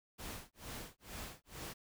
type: noise with tremolo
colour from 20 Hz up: pink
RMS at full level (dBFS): -45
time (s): 0.18-1.74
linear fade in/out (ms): 20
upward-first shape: sine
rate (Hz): 2.2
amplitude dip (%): 100
effects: none